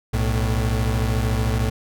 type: tone pair together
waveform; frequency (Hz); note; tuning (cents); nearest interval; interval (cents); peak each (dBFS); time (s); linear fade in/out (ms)
35% pulse; 61.74 / 110; B1 / A2; 0 / 0; minor seventh; 1000; -20; 0.13-1.7; 10
effects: none